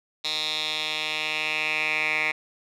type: tone with band-pass filter sweep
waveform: 10% pulse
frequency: 154.5 Hz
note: D#3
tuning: 12 cents flat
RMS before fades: -27 dBFS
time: 0.24-2.32 s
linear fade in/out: 10 ms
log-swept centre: 3900 to 2200 Hz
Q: 4.2
effects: none